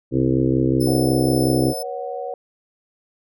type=harmonic tone; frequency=65.41 Hz; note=C2; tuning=in tune; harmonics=1 / 2 / 4 / 5 / 6 / 7 / 8; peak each=-31 / -21 / -21 / -20 / -25 / -27 / -31 dBFS; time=0.11-1.74 s; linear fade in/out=50 ms
type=tone with tremolo; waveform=10% pulse; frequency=5274 Hz; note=E8; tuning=in tune; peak=-23 dBFS; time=0.8-1.83 s; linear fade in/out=10 ms; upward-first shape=sine; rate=2 Hz; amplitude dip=25%
type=chord; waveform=sine; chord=B suspended second; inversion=none; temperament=equal with one note detuned; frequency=481.5 / 554.4 / 740 Hz; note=B4 / C#5 / F#5; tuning=-44 / 0 / 0 cents; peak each=-30 dBFS; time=0.87-2.34 s; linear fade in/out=2 ms
effects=none